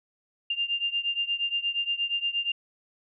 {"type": "beating tone pair", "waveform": "sine", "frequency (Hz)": [2794, 2802.5], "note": ["F7", "F7"], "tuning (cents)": [0, 5], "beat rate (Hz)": 8.5, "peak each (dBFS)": [-28, -30], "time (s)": [0.5, 2.52], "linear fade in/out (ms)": 5, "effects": []}